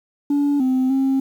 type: tone with pitch steps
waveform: sine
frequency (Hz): 286.6 / 258.7 / 268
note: D4 / C4 / C4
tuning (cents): -42 / -19 / +42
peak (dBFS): -13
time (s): 0.3-1.2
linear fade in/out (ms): 5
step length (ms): 300
effects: tanh soft clip ceiling -14 dBFS + 8-bit